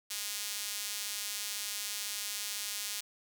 sawtooth tone with high-pass filter, 206 Hz, G#3, 14 cents flat, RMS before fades -38 dBFS, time 0.1-3.01 s, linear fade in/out 10 ms, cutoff 4200 Hz, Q 0.68, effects none

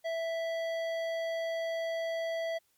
triangle tone with hard clipping, 659.3 Hz, E5, in tune, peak -33 dBFS, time 0.04-2.59 s, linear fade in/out 20 ms, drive 16 dB, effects white hiss -72 dBFS RMS until 2.77 s + MP3 96 kbps

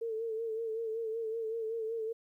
sine tone with vibrato, 449.2 Hz, A4, 36 cents sharp, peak -33 dBFS, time 0.01-2.13 s, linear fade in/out 10 ms, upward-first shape sine, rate 5.3 Hz, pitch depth 49 cents each way, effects 12-bit

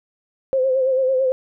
sine tone with vibrato, 523.3 Hz, C5, in tune, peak -15 dBFS, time 0.53-1.32 s, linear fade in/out 0 ms, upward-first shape sine, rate 9 Hz, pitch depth 48 cents each way, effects none

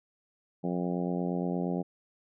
harmonic tone, 88.6 Hz, F2, 25 cents sharp, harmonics 2 / 3 / 4 / 5 / 6 / 7 / 8 / 9, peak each -31 / -35 / -37 / -39 / -41 / -42 / -43 / -44 dBFS, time 0.63-1.83 s, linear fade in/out 20 ms, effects none

